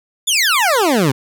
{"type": "exponential sweep", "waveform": "20% pulse", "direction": "down", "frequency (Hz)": [3626, 123.47], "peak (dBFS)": -7, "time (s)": [0.27, 1.12], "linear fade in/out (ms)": 10, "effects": []}